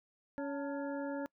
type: harmonic tone with a mistuned harmonic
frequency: 280.5 Hz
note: C#4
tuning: 21 cents sharp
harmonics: 1 / 2 / 3 / 5 / 6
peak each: -38 / -40 / -46 / -51 / -50 dBFS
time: 0.38-1.26 s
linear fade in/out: 0 ms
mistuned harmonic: 3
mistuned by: +96 cents
effects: noise-tail reverb RT60 0.1 s tail -25 dB re dry